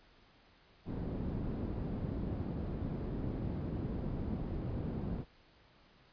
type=low-pass noise; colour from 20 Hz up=white; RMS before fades=-38 dBFS; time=0.85-5.25 s; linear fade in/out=50 ms; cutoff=220 Hz; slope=12 dB/octave; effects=pink hiss -64 dBFS RMS until 6.12 s + resampled to 11025 Hz